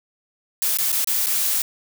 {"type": "noise with dropouts", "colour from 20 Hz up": "blue", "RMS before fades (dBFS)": -21, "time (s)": [0.62, 1.62], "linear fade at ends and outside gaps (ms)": 1, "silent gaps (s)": [[0.772, 0.786], [0.919, 0.926], [1.045, 1.073], [1.261, 1.268]], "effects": []}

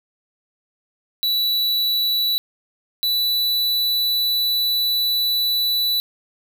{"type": "tone pair in turn", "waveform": "square", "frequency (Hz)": [3944, 3960], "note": ["B7", "B7"], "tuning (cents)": [-3, 4], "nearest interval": "unison", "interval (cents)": 7, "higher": "second", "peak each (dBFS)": -18, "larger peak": "neither", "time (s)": [[1.23, 2.38], [3.03, 6]], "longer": "second", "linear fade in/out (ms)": 0, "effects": []}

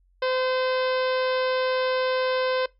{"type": "harmonic tone", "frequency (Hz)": 514, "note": "C5", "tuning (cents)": -31, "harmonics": [1, 2, 3, 4, 5, 6, 7, 8, 9, 10], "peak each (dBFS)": [-23, -30, -32, -37, -39, -39, -40, -42, -44, -43], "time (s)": [0.22, 2.66], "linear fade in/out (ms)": 5, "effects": ["noise-tail reverb RT60 0.2 s tail -22 dB re dry", "added 45 Hz sine -59 dBFS peak until 2.79 s"]}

